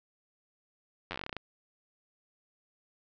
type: slowing click train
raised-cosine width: 0.3 ms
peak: -20 dBFS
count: 13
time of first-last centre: 1.11-1.367 s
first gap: 10 ms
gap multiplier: 1.13
effects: low-pass 5000 Hz 12 dB/octave